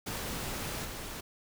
pink noise with level steps, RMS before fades -37 / -41 dBFS, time 0.06-1.21 s, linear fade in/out 10 ms, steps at 0.84 s, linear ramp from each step 20 ms, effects none

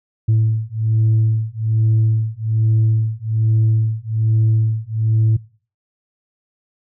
sine beating tone pair, 110 / 111.2 Hz, A2 / A2, 0 / +19 cents, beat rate 1.2 Hz, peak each -15 dBFS, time 0.28-5.37 s, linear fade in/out 10 ms, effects noise-tail reverb RT60 0.4 s tail -21 dB re dry + tanh soft clip ceiling -9 dBFS

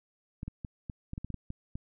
clicks, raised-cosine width 5 ms, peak -25 dBFS, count 11, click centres 0.431 / 0.48 / 0.648 / 0.898 / 1.134 / 1.179 / 1.246 / 1.303 / 1.343 / 1.504 / 1.755 s, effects none

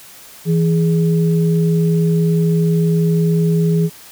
sine tone pair together, 164.65 / 415.3 Hz, E3 / G#4, -2 / 0 cents, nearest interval octave + major third, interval 1602 cents, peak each -12 / -20 dBFS, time 0.45-3.9 s, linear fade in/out 50 ms, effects white hiss -40 dBFS RMS until 4.11 s

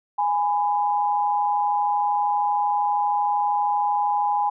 sine tone pair together, 827.2 / 1000 Hz, G#5 / B5, -7 / +21 cents, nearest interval minor third, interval 328 cents, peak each -20 / -25 dBFS, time 0.18-4.5 s, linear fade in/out 10 ms, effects none

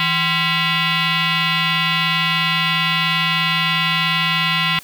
sine tone with frequency modulation, 438.5 Hz, A4, 6 cents flat, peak -15 dBFS, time 0-4.79 s, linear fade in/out 2 ms, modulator 602 Hz, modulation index 5.5, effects white hiss -42 dBFS RMS until 4.83 s

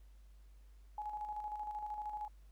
sine tone with tremolo, 842 Hz, G#5, 24 cents sharp, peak -38 dBFS, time 0.98-2.28 s, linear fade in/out 2 ms, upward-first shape square, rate 13 Hz, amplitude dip 45%, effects added 50 Hz sine -56 dBFS peak until 2.51 s + pink hiss -75 dBFS RMS until 2.51 s

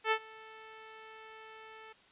10% pulse tone with ADSR envelope, 440 Hz, A4, in tune, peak -17 dBFS, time 0.04-1.93 s, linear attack 74 ms, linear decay 71 ms, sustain -24 dB, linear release 9 ms, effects white hiss -62 dBFS RMS until 2.11 s + resampled to 8000 Hz

